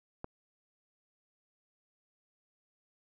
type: click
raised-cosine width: 1 ms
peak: -25 dBFS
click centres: 0.244 s
effects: none